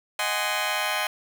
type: chord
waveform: 15% pulse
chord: Ab dominant seventh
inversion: second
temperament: just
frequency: 623 / 747.5 / 830.6 / 1038.3 Hz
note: Eb5 / Gb5 / Ab5 / C6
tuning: +2 / +17 / 0 / -14 cents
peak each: -24 dBFS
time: 0.19-1.07 s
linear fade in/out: 2 ms
effects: none